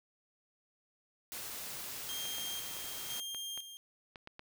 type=noise; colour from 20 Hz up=white; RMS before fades=-43 dBFS; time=1.32-3.2 s; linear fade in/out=0 ms
type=tone with tremolo; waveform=sawtooth; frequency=3203 Hz; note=G7; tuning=37 cents sharp; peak=-36 dBFS; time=2.09-3.77 s; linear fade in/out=0 ms; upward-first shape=square; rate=0.99 Hz; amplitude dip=60%
type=clicks; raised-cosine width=0.3 ms; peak=-31 dBFS; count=8; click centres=2.254 / 2.383 / 2.767 / 3.347 / 3.576 / 4.158 / 4.274 / 4.394 s
effects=none